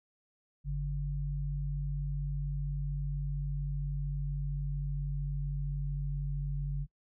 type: tone pair together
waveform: sine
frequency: 47.82 / 143.5 Hz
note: G1 / D3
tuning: -42 / -40 cents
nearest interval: octave + perfect fifth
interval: 1902 cents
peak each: -34 / -34 dBFS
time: 0.64-6.87 s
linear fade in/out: 50 ms
effects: noise-tail reverb RT60 0.1 s tail -26 dB re dry